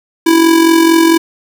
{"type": "tone with amplitude modulation", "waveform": "square", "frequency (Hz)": 329.6, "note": "E4", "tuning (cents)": 0, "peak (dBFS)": -4, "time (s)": [0.26, 1.18], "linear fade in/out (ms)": 10, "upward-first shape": "sine", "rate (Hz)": 44.4, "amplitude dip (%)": 55, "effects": ["7-bit"]}